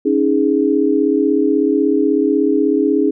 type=chord; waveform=sine; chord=C# suspended second; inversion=none; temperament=equal with one note detuned; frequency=277.2 / 313.5 / 415.3 Hz; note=C#4 / D#4 / G#4; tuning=0 / +13 / 0 cents; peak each=-16 dBFS; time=0.05-3.11 s; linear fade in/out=10 ms; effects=none